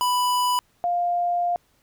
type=tone pair in turn; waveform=square / sine; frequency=990 / 701.4 Hz; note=B5 / F5; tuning=+4 / +7 cents; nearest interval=tritone; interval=597 cents; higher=first; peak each=-20 dBFS; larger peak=neither; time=0.01-0.59 / 0.84-1.56 s; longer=second; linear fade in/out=0 ms; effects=pink hiss -64 dBFS RMS until 1.82 s